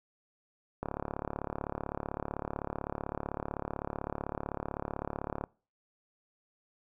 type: click train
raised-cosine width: 1 ms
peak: -20 dBFS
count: 166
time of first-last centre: 0.83-5.439 s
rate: 35.8 Hz
effects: noise-tail reverb RT60 0.4 s tail -25 dB re dry